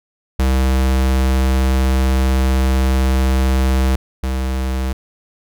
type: tone pair in turn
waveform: square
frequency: 65.41 / 65.16 Hz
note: C2 / C2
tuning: 0 / -7 cents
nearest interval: unison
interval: 7 cents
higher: first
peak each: -13 / -18 dBFS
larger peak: first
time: 0.39-3.96 / 4.23-4.93 s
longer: first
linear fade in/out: 5 ms
effects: none